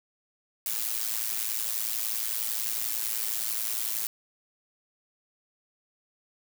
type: noise with amplitude modulation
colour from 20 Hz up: blue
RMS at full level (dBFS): -27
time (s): 0.66-4.07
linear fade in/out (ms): 2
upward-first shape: sine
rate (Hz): 111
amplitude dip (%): 80
effects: none